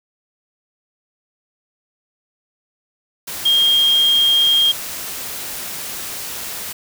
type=tone in noise; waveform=sine; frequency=3225 Hz; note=G7; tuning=48 cents sharp; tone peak=-11 dBFS; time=3.45-4.72 s; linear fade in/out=10 ms; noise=white; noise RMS=-28 dBFS; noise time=3.27-6.73 s; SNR=+14 dB; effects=none